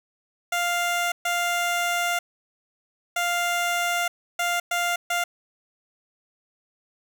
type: tone bursts at uneven times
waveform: 15% pulse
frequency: 698.5 Hz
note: F5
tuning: in tune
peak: -16 dBFS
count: 6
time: 0.52-1.12 / 1.25-2.19 / 3.16-4.08 / 4.39-4.6 / 4.71-4.96 / 5.1-5.24 s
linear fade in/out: 5 ms
effects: none